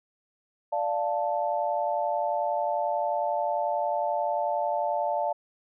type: chord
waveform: sine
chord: D minor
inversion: none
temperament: equal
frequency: 587.3 / 698.5 / 880 Hz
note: D5 / F5 / A5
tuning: 0 / 0 / 0 cents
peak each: -29 dBFS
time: 0.72-5.33 s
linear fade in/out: 10 ms
effects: none